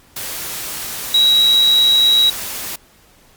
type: tone in noise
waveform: sine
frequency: 3861 Hz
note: B7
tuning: 40 cents flat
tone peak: -9 dBFS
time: 1.14-2.3 s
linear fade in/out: 5 ms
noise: white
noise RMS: -26 dBFS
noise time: 0.16-2.76 s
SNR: +14 dB
effects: pink hiss -50 dBFS RMS until 3.36 s + Opus 48 kbps